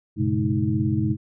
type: tone cluster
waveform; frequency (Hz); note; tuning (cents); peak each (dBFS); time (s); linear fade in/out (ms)
sine; 97.9 / 121 / 137.9 / 213.2 / 316.1; G2 / B2 / C#3 / G#3 / D#4; -2 / -35 / -9 / +46 / +27; -26; 0.16-1.17; 50
effects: none